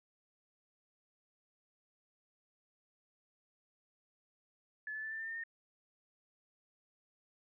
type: tone with pitch steps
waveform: sine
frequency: 1722 / 1740 / 1758.2 / 1776.6 / 1795.1 / 1813.9 / 1832.8 Hz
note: A6 / A6 / A6 / A6 / A6 / A#6 / A#6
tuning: -38 / -20 / -2 / +16 / +34 / -48 / -30 cents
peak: -39 dBFS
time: 4.87-5.437 s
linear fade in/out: 2 ms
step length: 81 ms
effects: none